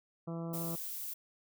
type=harmonic tone; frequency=166.7 Hz; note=E3; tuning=20 cents sharp; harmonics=1 / 2 / 3 / 4 / 5 / 6 / 7 / 8; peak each=-38 / -44 / -47 / -48 / -56 / -55 / -54 / -59 dBFS; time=0.27-0.76 s; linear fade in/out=10 ms
type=noise; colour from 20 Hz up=violet; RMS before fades=-41 dBFS; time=0.53-1.14 s; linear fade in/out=10 ms
effects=none

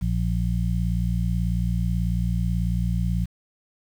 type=harmonic tone; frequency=58.27 Hz; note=A#1; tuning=in tune; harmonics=1 / 2 / 3; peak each=-24 / -26 / -26 dBFS; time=0.01-3.26 s; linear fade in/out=20 ms; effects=8-bit

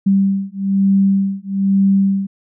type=beating tone pair; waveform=sine; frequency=195 / 196.1 Hz; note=G3 / G3; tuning=-9 / +1 cents; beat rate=1.1 Hz; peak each=-15 dBFS; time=0.06-2.27 s; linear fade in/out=10 ms; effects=none

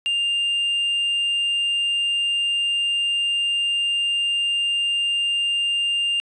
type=tone with hard clipping; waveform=triangle; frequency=2800 Hz; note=F7; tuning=4 cents sharp; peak=-18 dBFS; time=0.06-6.2 s; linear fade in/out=0 ms; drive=1 dB; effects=resampled to 24000 Hz

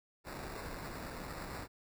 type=noise with sample-and-hold; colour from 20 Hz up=pink; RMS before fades=-44 dBFS; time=0.24-1.68 s; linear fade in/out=50 ms; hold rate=3150 Hz; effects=none

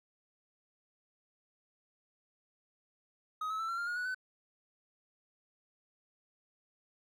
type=tone with pitch steps; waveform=triangle; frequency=1260 / 1293.2 / 1327.2 / 1362.2 / 1398.1 / 1434.9 / 1472.7 / 1511.4 Hz; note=D#6 / E6 / E6 / F6 / F6 / F6 / F#6 / F#6; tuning=+21 / -34 / +11 / -44 / +1 / +46 / -9 / +36 cents; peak=-32 dBFS; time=3.41-4.146 s; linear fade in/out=5 ms; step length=92 ms; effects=none

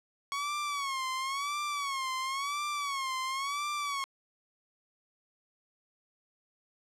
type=tone with vibrato; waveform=sawtooth; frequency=1108.7 Hz; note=C#6; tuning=in tune; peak=-28 dBFS; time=0.32-4.04 s; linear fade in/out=0 ms; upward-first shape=sine; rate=0.96 Hz; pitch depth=110 cents each way; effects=low-pass 9000 Hz 12 dB/octave + 11-bit

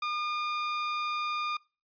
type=tone; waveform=sawtooth; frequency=1212 Hz; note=D#6; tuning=46 cents flat; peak=-26 dBFS; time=0.02-1.57 s; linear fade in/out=5 ms; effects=noise-tail reverb RT60 0.3 s tail -22 dB re dry + resampled to 11025 Hz

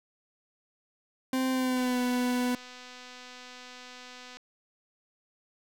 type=tone with pitch glide; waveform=40% pulse; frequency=260 to 247.8 Hz; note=C4 to B3; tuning=-11 to +6 cents; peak=-25 dBFS; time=1.33-2.55 s; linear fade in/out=2 ms; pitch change=-83 cents; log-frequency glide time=1.51-2 s
type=click train; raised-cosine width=0.2 ms; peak=-30 dBFS; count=651; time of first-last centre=1.77-4.37 s; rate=250 Hz
effects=none

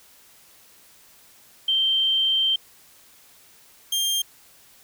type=tone pair in turn; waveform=sine / sawtooth; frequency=3136 / 3195 Hz; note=G7 / G7; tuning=0 / +32 cents; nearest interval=unison; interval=32 cents; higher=second; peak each=-18 dBFS; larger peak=neither; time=1.68-2.56 / 3.92-4.22 s; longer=first; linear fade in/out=5 ms; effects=white hiss -53 dBFS RMS until 4.83 s

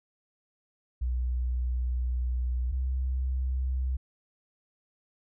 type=tone pair in turn; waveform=sine; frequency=61.74 / 64.49 Hz; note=B1 / C2; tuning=0 / -24 cents; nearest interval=minor second; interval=76 cents; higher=second; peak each=-26 dBFS; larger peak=neither; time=1.01-2.72 / 2.72-3.97 s; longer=first; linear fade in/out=10 ms; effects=none

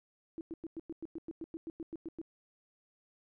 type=tone bursts; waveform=sine; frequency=327.4 Hz; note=E4; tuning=12 cents flat; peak=-38 dBFS; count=15; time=0.38-2.215 s; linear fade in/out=0 ms; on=29 ms; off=100 ms; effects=none

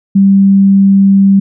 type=tone; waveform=sine; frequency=196 Hz; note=G3; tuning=in tune; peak=-3 dBFS; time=0.15-1.4 s; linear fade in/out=10 ms; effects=none

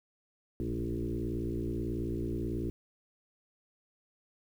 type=tone with frequency modulation; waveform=sine; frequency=209 Hz; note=G#3; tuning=11 cents sharp; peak=-31 dBFS; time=0.6-2.7 s; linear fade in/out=0 ms; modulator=58.4 Hz; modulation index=3.1; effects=10-bit

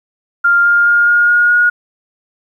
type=tone with pitch steps; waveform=sine; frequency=1398 / 1406.9 / 1415.9 / 1424.9 / 1434 / 1443.1 Hz; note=F6 / F6 / F6 / F6 / F6 / F#6; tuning=+1 / +12 / +23 / +34 / +45 / -44 cents; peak=-7 dBFS; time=0.44-1.7 s; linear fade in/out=10 ms; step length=210 ms; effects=8-bit

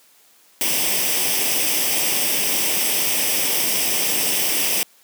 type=noise with comb filter; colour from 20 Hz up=white; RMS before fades=-20 dBFS; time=0.61-4.83 s; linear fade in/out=0 ms; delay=0.36 ms; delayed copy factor=+0.65; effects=white hiss -54 dBFS RMS until 5.03 s + high-pass 200 Hz 12 dB/octave

